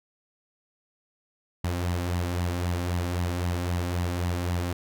sawtooth tone with flanger, 88 Hz, F2, 14 cents sharp, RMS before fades -28 dBFS, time 1.64-4.73 s, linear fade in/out 5 ms, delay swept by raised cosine 0.99 to 3.79 ms, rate 3.8 Hz, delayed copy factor +0.5, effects none

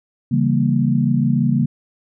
sine chord, C# diminished seventh, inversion none, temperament equal, 138.59 / 164.81 / 196 / 233.1 Hz, C#3 / E3 / G3 / Bb3, 0 / 0 / 0 / 0 cents, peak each -18 / -22 / -21 / -18 dBFS, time 0.31-1.66 s, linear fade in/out 10 ms, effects none

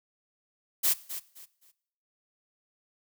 blue noise with echo, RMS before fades -24 dBFS, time 0.83-0.94 s, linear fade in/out 20 ms, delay 260 ms, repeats 3, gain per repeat -12 dB, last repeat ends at 1.72 s, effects noise-tail reverb RT60 0.7 s tail -19 dB re dry

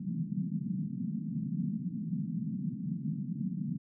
pink band-pass noise, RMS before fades -35 dBFS, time 0-3.78 s, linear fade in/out 10 ms, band 150 to 230 Hz, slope 48 dB/octave, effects none

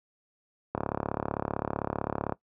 click train, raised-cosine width 1 ms, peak -14 dBFS, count 57, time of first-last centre 0.75-2.323 s, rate 35.6 Hz, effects noise-tail reverb RT60 0.1 s tail -19 dB re dry + high-pass 80 Hz 12 dB/octave

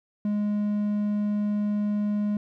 triangle tone, 207.7 Hz, G#3, in tune, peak -21 dBFS, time 0.25-2.37 s, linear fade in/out 2 ms, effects none

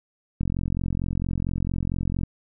click train, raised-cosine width 5 ms, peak -14 dBFS, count 82, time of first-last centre 0.41-2.234 s, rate 44.4 Hz, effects none

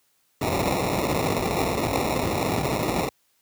white noise with sample-and-hold, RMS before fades -24 dBFS, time 0.41-3.09 s, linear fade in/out 5 ms, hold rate 1575 Hz, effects white hiss -67 dBFS RMS until 3.41 s + high-pass 60 Hz 12 dB/octave

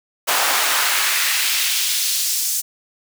pink noise with high-pass filter sweep, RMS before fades -19 dBFS, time 0.27-2.62 s, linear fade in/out 20 ms, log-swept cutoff 750 to 6900 Hz, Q 1.1, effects none

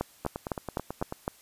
two click trains, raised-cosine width 1 ms, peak -19 / -14 dBFS, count 9 / 6, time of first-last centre 0.25-1.124 / 0.01-1.279 s, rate 9.15 / 3.94 Hz, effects white hiss -57 dBFS RMS until 1.41 s + resampled to 32000 Hz

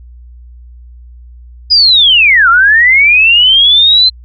sine linear two-way sweep, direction down then up, 5010 to 1332 to 4122 Hz, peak -3 dBFS, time 1.7-4.1 s, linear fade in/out 20 ms, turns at 2.49 s, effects added 60 Hz sine -31 dBFS peak until 4.24 s

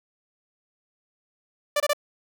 sawtooth tone bursts, 587.3 Hz, D5, in tune, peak -16 dBFS, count 3, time 1.76-1.933 s, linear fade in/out 5 ms, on 41 ms, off 25 ms, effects none

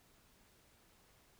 silence, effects pink hiss -68 dBFS RMS until 1.39 s

